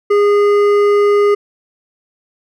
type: tone with hard clipping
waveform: sine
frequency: 410 Hz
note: G#4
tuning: 22 cents flat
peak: -10 dBFS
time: 0.1-1.35 s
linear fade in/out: 10 ms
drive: 9 dB
effects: none